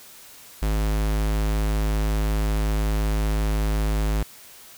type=tone; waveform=square; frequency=52.7 Hz; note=G#1; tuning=26 cents sharp; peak=-21 dBFS; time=0.62-4.23 s; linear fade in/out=5 ms; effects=white hiss -46 dBFS RMS until 4.77 s